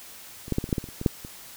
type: clicks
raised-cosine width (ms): 3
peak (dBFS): -26 / -11 / -10 / -17 / -26 / -9 / -13 / -24 / -29 / -19 / -6 / -25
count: 12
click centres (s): 0.481 / 0.523 / 0.584 / 0.641 / 0.691 / 0.728 / 0.782 / 0.841 / 0.888 / 1.014 / 1.062 / 1.249
effects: white hiss -45 dBFS RMS until 1.56 s